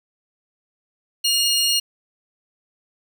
30% pulse tone pair together, 2845 / 4276 Hz, F7 / C8, +31 / +37 cents, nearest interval perfect fifth, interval 706 cents, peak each -17 dBFS, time 1.24-1.8 s, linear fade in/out 10 ms, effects none

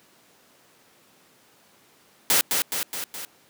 white noise with echo, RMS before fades -19 dBFS, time 2.3-2.41 s, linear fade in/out 0 ms, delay 210 ms, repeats 4, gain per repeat -4 dB, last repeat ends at 3.25 s, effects pink hiss -57 dBFS RMS until 3.49 s + high-pass 200 Hz 12 dB/octave

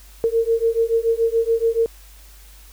sine beating tone pair, 453.9 / 460.9 Hz, A#4 / A#4, -46 / -20 cents, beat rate 7 Hz, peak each -19 dBFS, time 0.24-1.86 s, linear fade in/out 0 ms, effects added 50 Hz sine -43 dBFS peak until 2.72 s + white hiss -49 dBFS RMS until 2.72 s

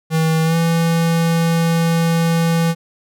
square tone with pitch glide, 160.6 to 166.26 Hz, E3 to E3, -45 to +15 cents, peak -14 dBFS, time 0.1-2.75 s, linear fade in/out 50 ms, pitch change +60 cents, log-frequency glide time 0.44-0.56 s, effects none

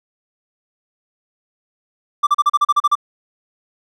triangle tone bursts, 1174.7 Hz, D6, in tune, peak -8 dBFS, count 10, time 2.23-2.954 s, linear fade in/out 10 ms, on 40 ms, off 36 ms, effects none

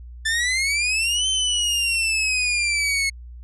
sawtooth exponential two-way sweep, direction up then down, 1752 to 3100 to 2176 Hz, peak -16 dBFS, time 0.25-3.1 s, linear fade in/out 10 ms, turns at 1.28 s, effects added 60 Hz sine -36 dBFS peak until 3.43 s + resampled to 24000 Hz

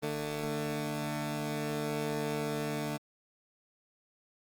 15% pulse tone pair together, 149.1 / 223.4 Hz, D3 / A3, +27 / +27 cents, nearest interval perfect fifth, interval 700 cents, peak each -28 / -30 dBFS, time 0.02-2.98 s, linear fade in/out 20 ms, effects Opus 24 kbps

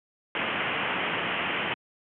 white low-pass noise, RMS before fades -29 dBFS, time 0.35-1.74 s, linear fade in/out 2 ms, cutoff 3100 Hz, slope 96 dB/octave, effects high-pass 150 Hz 12 dB/octave

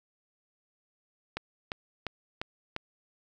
click train, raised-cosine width 0.3 ms, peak -17 dBFS, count 5, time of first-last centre 1.37-2.764 s, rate 2.87 Hz, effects none

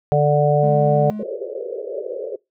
harmonic tone, 147.2 Hz, D3, 4 cents sharp, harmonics 1 / 3 / 4 / 5, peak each -17 / -20 / -17 / -20 dBFS, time 0.12-1.1 s, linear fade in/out 0 ms
triangle tone, 212.4 Hz, G#3, 39 cents sharp, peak -23 dBFS, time 0.63-1.23 s, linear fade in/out 2 ms
white band-pass noise, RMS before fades -28 dBFS, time 1.19-2.36 s, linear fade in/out 5 ms, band 380 to 580 Hz, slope 96 dB/octave
effects noise-tail reverb RT60 0.2 s tail -23 dB re dry

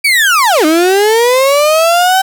35% pulse linear two-way sweep, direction down then up, 2340 to 301.2 to 773 Hz, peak -5 dBFS, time 0.04-2.22 s, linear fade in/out 10 ms, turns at 0.65 s, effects none

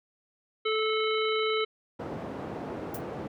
harmonic tone, 435.9 Hz, A4, 16 cents flat, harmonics 1 / 3 / 5 / 7 / 9, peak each -27 / -32 / -34 / -35 / -37 dBFS, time 0.65-1.65 s, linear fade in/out 10 ms
white band-pass noise, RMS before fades -37 dBFS, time 1.99-3.28 s, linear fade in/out 10 ms, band 110 to 540 Hz, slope 12 dB/octave
violet noise with exponential decay, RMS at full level -32 dBFS, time 2.94-3.02 s, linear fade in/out 5 ms, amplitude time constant 17 ms
effects none

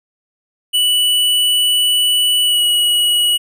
square tone with pitch glide, 2960 to 2919 Hz, F#7 to F#7, 0 to -24 cents, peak -12 dBFS, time 0.73-3.38 s, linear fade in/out 20 ms, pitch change -24 cents, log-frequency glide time 2.44-2.61 s, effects none

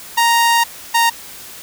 sawtooth tone pair in turn, 932.3 / 928.3 Hz, A#5 / A#5, 0 / -7 cents, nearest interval unison, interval 7 cents, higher first, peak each -7 dBFS, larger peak neither, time 0.17-0.64 / 0.94-1.1 s, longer first, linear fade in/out 10 ms, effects white hiss -35 dBFS RMS until 1.62 s

